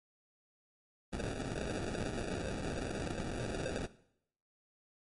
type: noise with sample-and-hold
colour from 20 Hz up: white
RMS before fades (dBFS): -38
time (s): 1.12-3.87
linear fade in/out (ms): 20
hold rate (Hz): 1050
effects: noise-tail reverb RT60 0.7 s tail -17 dB re dry + MP3 48 kbps